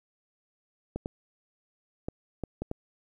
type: clicks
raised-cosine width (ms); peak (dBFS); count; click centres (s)
2; -19; 6; 0.96 / 1.059 / 2.085 / 2.437 / 2.62 / 2.714
effects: 10-bit